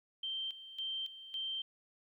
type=tone with tremolo; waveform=sine; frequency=3136 Hz; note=G7; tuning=in tune; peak=-36 dBFS; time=0.23-1.62 s; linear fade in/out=5 ms; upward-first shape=square; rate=1.8 Hz; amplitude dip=75%; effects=13-bit